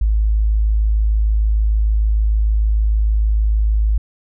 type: tone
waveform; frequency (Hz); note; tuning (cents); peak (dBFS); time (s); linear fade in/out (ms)
sine; 53.3; G#1; +46; -12; 0.01-3.98; 5
effects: none